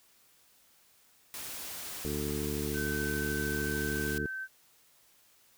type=noise; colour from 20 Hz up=white; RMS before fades=-41 dBFS; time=1.34-4.18 s; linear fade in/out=0 ms
type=harmonic tone; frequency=73.42 Hz; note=D2; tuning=in tune; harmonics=1 / 2 / 3 / 4 / 5 / 6; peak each=-39 / -39 / -39 / -39 / -39 / -39 dBFS; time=2.05-4.26 s; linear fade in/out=0 ms
type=tone with pitch glide; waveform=sine; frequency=1532 to 1545.3 Hz; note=G6 to G6; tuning=-40 to -25 cents; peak=-35 dBFS; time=2.73-4.48 s; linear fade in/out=50 ms; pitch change=+15 cents; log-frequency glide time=3.17-4.17 s
effects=white hiss -64 dBFS RMS until 5.57 s